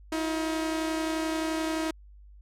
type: tone pair together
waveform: sawtooth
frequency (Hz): 318.6 / 350.1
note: D#4 / F4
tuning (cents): +41 / +4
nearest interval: major second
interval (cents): 163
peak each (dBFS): -24 / -33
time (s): 0.12-1.91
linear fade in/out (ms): 5
effects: added 50 Hz sine -48 dBFS peak until 2.41 s + low-pass 11000 Hz 12 dB/octave